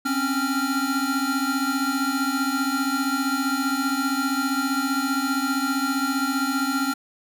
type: tone cluster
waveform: square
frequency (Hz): 262.5 / 277.7 / 1383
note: C4 / C#4 / F6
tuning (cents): +6 / +3 / -17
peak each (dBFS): -27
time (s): 0.05-6.94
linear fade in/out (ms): 10
effects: none